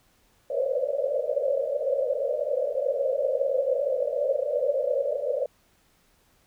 white band-pass noise, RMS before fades -26 dBFS, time 0.5-5.46 s, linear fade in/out 5 ms, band 500 to 590 Hz, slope 96 dB/octave, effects pink hiss -64 dBFS RMS until 6.46 s

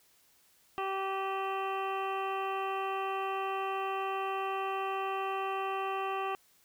harmonic tone with a mistuned harmonic, 386.8 Hz, G4, 23 cents flat, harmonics 1 / 2 / 3 / 4 / 5 / 6 / 7 / 8, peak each -37 / -36 / -36 / -49 / -48 / -51 / -44 / -50 dBFS, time 0.78-6.35 s, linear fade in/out 0 ms, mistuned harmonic 6, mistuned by +94 cents, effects white hiss -66 dBFS RMS until 6.64 s

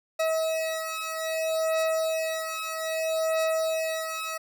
40% pulse beating tone pair, 642 / 642.62 Hz, E5 / E5, -46 / -44 cents, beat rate 0.62 Hz, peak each -28 dBFS, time 0.19-4.38 s, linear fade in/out 10 ms, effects none

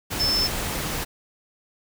sine tone in noise, 5274 Hz, E8, in tune, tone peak -20 dBFS, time 0.19-0.48 s, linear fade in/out 20 ms, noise pink, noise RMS -28 dBFS, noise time 0.1-1.05 s, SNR +5 dB, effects none

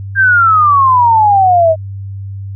sine exponential sweep, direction down, 1609 to 627 Hz, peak -5 dBFS, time 0.15-1.76 s, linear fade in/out 50 ms, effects added 98 Hz sine -21 dBFS peak until 2.55 s

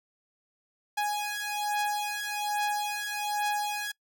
sawtooth beating tone pair, 830.6 / 831.8 Hz, G#5 / G#5, 0 / +2 cents, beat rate 1.2 Hz, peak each -28 dBFS, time 0.97-3.92 s, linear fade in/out 10 ms, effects noise-tail reverb RT60 0.1 s tail -24 dB re dry

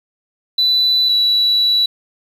sine tone pair in turn, 3983 / 3935 Hz, B7 / B7, +14 / -7 cents, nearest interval unison, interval 21 cents, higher first, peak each -10 dBFS, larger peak neither, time 0.58-1.09 / 1.09-1.86 s, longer second, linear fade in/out 5 ms, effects tanh soft clip ceiling -7 dBFS + 7-bit

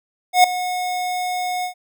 square tone with ADSR envelope, 727 Hz, F#5, 31 cents flat, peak -7 dBFS, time 0.33-1.74 s, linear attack 110 ms, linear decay 3 ms, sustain -15 dB, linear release 100 ms, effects none

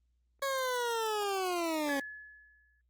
20% pulse linear sweep, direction down, 555 to 270.6 Hz, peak -26 dBFS, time 0.42-2 s, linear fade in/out 5 ms
sine tone with exponential decay, 1707 Hz, G#6, 47 cents sharp, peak -33 dBFS, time 1.89-2.81 s, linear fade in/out 1 ms, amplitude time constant 200 ms
effects added 60 Hz sine -70 dBFS peak until 2.89 s + Opus 24 kbps

